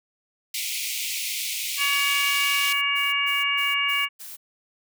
pink high-pass noise, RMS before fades -29 dBFS, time 0.54-2.73 s, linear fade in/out 5 ms, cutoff 2100 Hz, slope 96 dB/octave
harmonic tone, 565 Hz, C#5, 33 cents sharp, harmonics 2 / 3 / 4 / 5, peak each -29 / -32 / -24 / -25 dBFS, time 1.77-4.09 s, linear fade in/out 50 ms
blue noise bursts, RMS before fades -39 dBFS, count 6, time 2.64-4.37 s, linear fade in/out 20 ms, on 180 ms, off 130 ms
effects none

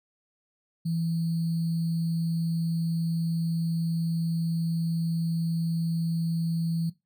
sine tone with sample-and-hold, 165.6 Hz, E3, 8 cents sharp, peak -25 dBFS, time 0.85-6.9 s, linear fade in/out 10 ms, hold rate 4410 Hz, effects noise-tail reverb RT60 0.2 s tail -17 dB re dry

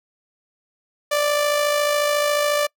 sawtooth tone with amplitude modulation, 587.3 Hz, D5, in tune, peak -12 dBFS, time 1.11-2.67 s, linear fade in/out 10 ms, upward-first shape sine, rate 54.1 Hz, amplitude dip 40%, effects noise-tail reverb RT60 0.1 s tail -25 dB re dry

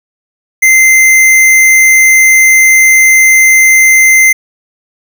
square tone, 2077 Hz, C7, 13 cents flat, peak -3 dBFS, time 0.62-4.33 s, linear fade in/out 10 ms, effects none

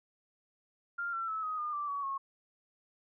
sine tone with pitch steps, 1396.9 / 1348.5 / 1301.8 / 1256.8 / 1213.3 / 1171.3 / 1130.7 / 1091.6 Hz, F6 / E6 / E6 / D#6 / D#6 / D6 / C#6 / C#6, 0 / +39 / -22 / +17 / -44 / -5 / +34 / -27 cents, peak -33 dBFS, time 0.98-2.18 s, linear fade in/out 10 ms, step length 150 ms, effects none

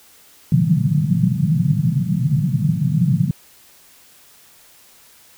pink band-pass noise, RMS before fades -17 dBFS, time 0.52-3.31 s, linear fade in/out 2 ms, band 130 to 180 Hz, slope 48 dB/octave, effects white hiss -49 dBFS RMS until 5.37 s

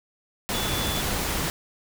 sine tone in noise, 3454 Hz, A7, 33 cents flat, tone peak -32 dBFS, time 0.54-1.01 s, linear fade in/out 0 ms, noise pink, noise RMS -27 dBFS, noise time 0.49-1.5 s, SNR -8 dB, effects none

